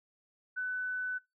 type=tone; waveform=sine; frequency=1500 Hz; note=F#6; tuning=23 cents sharp; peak=-32 dBFS; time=0.56-1.19 s; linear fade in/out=20 ms; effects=noise-tail reverb RT60 0.2 s tail -23 dB re dry